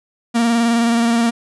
45% pulse tone with vibrato, 233.1 Hz, A#3, in tune, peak -13 dBFS, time 0.34-1.31 s, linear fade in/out 20 ms, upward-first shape square, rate 19 Hz, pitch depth 22 cents each way, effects resampled to 24000 Hz

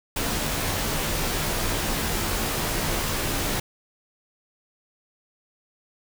pink noise with comb filter, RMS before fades -26 dBFS, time 0.16-3.6 s, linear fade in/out 5 ms, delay 16 ms, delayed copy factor -0.6, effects none

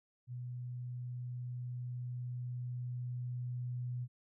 sine tone with level ramp, 123.47 Hz, B2, in tune, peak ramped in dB -40 to -36 dBFS, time 0.27-4.08 s, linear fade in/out 50 ms, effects none

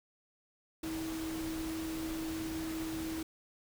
sine tone in noise, 321.2 Hz, E4, 45 cents flat, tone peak -36 dBFS, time 0.83-3.23 s, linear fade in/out 5 ms, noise pink, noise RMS -44 dBFS, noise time 0.83-3.23 s, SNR +5 dB, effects none

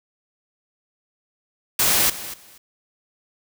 white noise with echo, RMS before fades -18 dBFS, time 1.79-2.1 s, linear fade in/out 5 ms, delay 240 ms, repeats 2, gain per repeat -15 dB, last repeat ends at 2.58 s, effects none

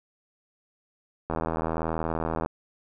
click train, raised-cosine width 1 ms, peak -14 dBFS, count 95, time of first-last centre 1.3-2.46 s, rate 81 Hz, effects none

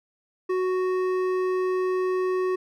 sine tone with hard clipping, 370 Hz, F#4, in tune, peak -24 dBFS, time 0.49-2.56 s, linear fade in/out 10 ms, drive 10 dB, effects none

